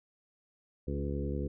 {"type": "harmonic tone with a mistuned harmonic", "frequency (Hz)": 70.8, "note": "C#2", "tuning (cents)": 37, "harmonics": [1, 2, 3, 4, 5, 6, 7], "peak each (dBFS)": [-35, -38, -40, -41, -42, -43, -43], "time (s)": [0.87, 1.48], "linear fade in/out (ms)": 10, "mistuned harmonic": 5, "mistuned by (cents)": 20, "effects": []}